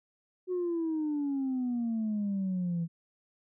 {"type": "exponential sweep", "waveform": "sine", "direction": "down", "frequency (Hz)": [370, 164.81], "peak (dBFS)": -27, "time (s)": [0.47, 2.88], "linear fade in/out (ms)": 50, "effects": ["tanh soft clip ceiling -26 dBFS"]}